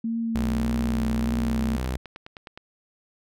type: tone with vibrato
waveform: sine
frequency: 226.5 Hz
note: A#3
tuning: 50 cents flat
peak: -24 dBFS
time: 0.04-1.77 s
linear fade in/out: 5 ms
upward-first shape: triangle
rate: 1.7 Hz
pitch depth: 30 cents each way
type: tone with pitch glide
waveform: sawtooth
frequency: 62.2 to 63.76 Hz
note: B1 to C2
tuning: +13 to -44 cents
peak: -22 dBFS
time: 0.35-1.97 s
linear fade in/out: 5 ms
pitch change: +43 cents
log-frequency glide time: 1.36-1.63 s
type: click train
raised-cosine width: 0.3 ms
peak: -24 dBFS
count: 8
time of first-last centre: 1.85-2.575 s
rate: 9.65 Hz
effects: none